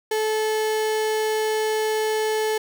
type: tone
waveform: 35% pulse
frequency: 433.9 Hz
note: A4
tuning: 24 cents flat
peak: -19 dBFS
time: 0.11-2.58 s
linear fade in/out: 5 ms
effects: none